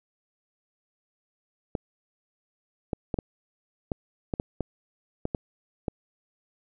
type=clicks; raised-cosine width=2 ms; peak=-14 dBFS; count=11; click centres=1.752 / 2.932 / 3.142 / 3.188 / 3.918 / 4.338 / 4.399 / 4.607 / 5.254 / 5.348 / 5.882 s; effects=none